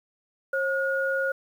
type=tone pair together; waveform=sine; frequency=539 / 1439 Hz; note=C#5 / F#6; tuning=-49 / -49 cents; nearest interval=octave + perfect fourth; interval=1700 cents; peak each=-26 dBFS; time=0.53-1.32 s; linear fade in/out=5 ms; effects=9-bit